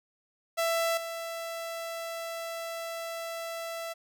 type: tone with level steps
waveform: sawtooth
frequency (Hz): 665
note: E5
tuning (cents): +15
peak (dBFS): -22 / -31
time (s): 0.57-3.94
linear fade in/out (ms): 20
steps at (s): 0.97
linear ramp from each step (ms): 5
effects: none